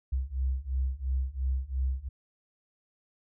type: beating tone pair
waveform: sine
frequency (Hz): 64 / 66.9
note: C2 / C2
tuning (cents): -38 / +39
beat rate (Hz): 2.9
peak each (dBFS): -31 / -30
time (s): 0.12-2.09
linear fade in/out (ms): 10
effects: none